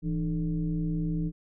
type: tone with frequency modulation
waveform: sine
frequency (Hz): 165.3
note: E3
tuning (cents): +5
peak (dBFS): -26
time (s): 0.02-1.32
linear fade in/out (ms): 50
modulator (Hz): 136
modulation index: 0.9
effects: none